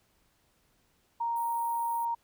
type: tone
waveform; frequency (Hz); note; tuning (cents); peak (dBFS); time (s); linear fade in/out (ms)
sine; 932.3; A#5; 0; -28; 1.2-2.15; 10
type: high-pass noise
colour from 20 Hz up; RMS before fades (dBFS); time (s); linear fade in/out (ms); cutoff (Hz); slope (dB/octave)
pink; -48; 1.36-2.05; 2; 9100; 96
effects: pink hiss -70 dBFS RMS until 2.23 s